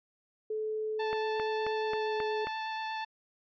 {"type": "tone with pitch glide", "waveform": "sine", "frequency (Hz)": [432.9, 427.9], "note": ["A4", "A4"], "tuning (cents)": [-28, -48], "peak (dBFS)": -31, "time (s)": [0.5, 2.45], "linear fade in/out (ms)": 5, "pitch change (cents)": -20, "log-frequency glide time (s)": [1.8, 2.19]}
{"type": "tone with vibrato", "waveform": "sawtooth", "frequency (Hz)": 880, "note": "A5", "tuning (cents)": 0, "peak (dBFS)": -30, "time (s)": [0.99, 3.05], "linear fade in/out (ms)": 10, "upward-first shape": "sine", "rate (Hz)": 8.4, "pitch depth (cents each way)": 8}
{"type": "click train", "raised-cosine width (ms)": 0.5, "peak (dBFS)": -22, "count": 6, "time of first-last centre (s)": [1.13, 2.47], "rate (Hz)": 3.73}
{"effects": ["resampled to 11025 Hz"]}